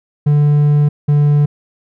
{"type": "tone pair in turn", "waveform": "triangle", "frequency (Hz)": [147, 146.43], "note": ["D3", "D3"], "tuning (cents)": [2, -5], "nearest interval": "unison", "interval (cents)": 7, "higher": "first", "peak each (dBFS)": -6, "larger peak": "neither", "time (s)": [[0.26, 0.89], [1.08, 1.46]], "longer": "first", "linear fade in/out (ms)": 10, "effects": []}